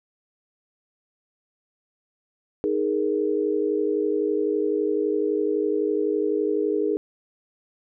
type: chord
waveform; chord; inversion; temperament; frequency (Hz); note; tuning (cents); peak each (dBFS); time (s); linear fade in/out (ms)
sine; D# suspended fourth; none; just; 311.1 / 414.8 / 466.7; D#4 / G#4 / A#4; 0 / -2 / +2; -26 / -23 / -27; 2.64-6.97; 0
effects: none